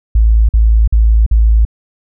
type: tone bursts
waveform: sine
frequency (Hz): 55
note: A1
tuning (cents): 0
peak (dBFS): -5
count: 4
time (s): 0.15-1.651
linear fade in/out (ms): 5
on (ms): 340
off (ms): 47
effects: none